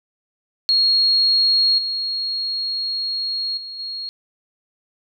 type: tone with level steps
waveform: sine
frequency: 4289 Hz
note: C8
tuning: 42 cents sharp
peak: -13 / -21 / -30 / -26 dBFS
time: 0.69-4.09 s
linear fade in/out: 0 ms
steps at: 1.78 / 3.57 / 3.79 s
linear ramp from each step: 5 ms
effects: none